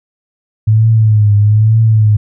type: tone with vibrato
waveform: sine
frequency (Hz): 107.5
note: A2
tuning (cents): -40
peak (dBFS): -5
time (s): 0.67-2.17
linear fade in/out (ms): 10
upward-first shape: triangle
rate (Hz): 1.1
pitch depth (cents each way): 84
effects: none